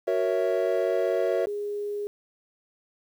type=chord; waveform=triangle; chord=F# dominant seventh; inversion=none; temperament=equal; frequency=370 / 466.2 / 554.4 / 659.3 Hz; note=F#4 / A#4 / C#5 / E5; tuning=0 / 0 / 0 / 0 cents; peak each=-26 dBFS; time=0.07-1.46 s; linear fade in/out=10 ms
type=tone; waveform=sine; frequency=411.8 Hz; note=G#4; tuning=15 cents flat; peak=-28 dBFS; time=1.47-2.07 s; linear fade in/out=0 ms
effects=9-bit